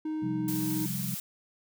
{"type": "tone", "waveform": "triangle", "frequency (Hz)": 311.1, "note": "D#4", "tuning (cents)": 0, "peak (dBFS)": -28, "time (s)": [0.05, 0.86], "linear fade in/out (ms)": 5}
{"type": "chord", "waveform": "sine", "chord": "C suspended fourth", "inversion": "none", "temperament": "just", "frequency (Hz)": [130.81, 174.42, 196.22], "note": ["C3", "F3", "G3"], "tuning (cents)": [0, -2, 2], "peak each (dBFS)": -36, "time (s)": [0.22, 1.15], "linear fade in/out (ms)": 10}
{"type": "noise", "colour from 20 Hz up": "blue", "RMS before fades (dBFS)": -37, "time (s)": [0.48, 1.2], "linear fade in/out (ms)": 2}
{"effects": []}